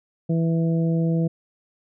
harmonic tone, 164.9 Hz, E3, 1 cent sharp, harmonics 1 / 2 / 3 / 4, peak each -19 / -28 / -30 / -36 dBFS, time 0.29-1.28 s, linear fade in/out 10 ms, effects none

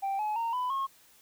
sine tone with pitch steps, 784 / 850 / 921.6 / 999.3 / 1083.4 Hz, G5 / G#5 / A#5 / B5 / C#6, 0 / +40 / -20 / +20 / -40 cents, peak -26 dBFS, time 0.02-0.87 s, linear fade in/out 20 ms, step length 170 ms, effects tanh soft clip ceiling -27 dBFS + white hiss -60 dBFS RMS until 1.21 s

